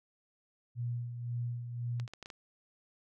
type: tone with tremolo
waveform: sine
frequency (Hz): 120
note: B2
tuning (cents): -49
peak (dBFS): -32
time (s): 0.75-2.08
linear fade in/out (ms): 50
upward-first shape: sine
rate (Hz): 1.9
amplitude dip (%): 55
type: clicks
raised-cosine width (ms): 0.2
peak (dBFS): -28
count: 6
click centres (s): 1.999 / 2.078 / 2.136 / 2.227 / 2.259 / 2.302
effects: none